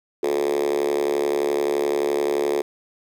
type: tone with high-pass filter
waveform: 5% pulse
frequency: 71.6 Hz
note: D2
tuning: 43 cents flat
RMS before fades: -22 dBFS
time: 0.23-2.62 s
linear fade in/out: 5 ms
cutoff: 390 Hz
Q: 9.2
effects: none